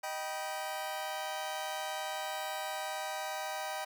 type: chord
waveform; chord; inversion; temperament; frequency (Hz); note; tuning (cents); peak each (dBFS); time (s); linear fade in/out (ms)
sawtooth; Eb augmented; none; just; 622.3 / 777.8 / 972.3; Eb5 / G5 / B5; 0 / -14 / -27; -37 / -35 / -39; 0.03-3.85; 10
effects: none